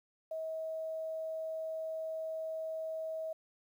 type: tone with quantisation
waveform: sine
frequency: 640 Hz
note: D#5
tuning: 49 cents sharp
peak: -36 dBFS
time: 0.31-3.33 s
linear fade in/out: 5 ms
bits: 11
effects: none